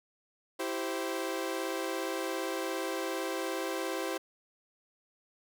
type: chord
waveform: sawtooth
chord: C major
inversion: first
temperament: equal with one note detuned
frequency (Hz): 329.6 / 387 / 523.3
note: E4 / G4 / C5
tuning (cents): 0 / -22 / 0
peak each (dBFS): -33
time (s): 0.59-4.18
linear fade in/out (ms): 10
effects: none